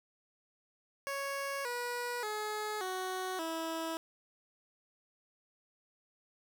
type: tone with pitch steps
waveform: 15% pulse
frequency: 554.4 / 485.4 / 425 / 372.2 / 325.9 Hz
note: C#5 / B4 / G#4 / F#4 / E4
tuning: 0 / -30 / +40 / +10 / -20 cents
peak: -29 dBFS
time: 1.07-3.97 s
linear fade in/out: 0 ms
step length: 580 ms
effects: none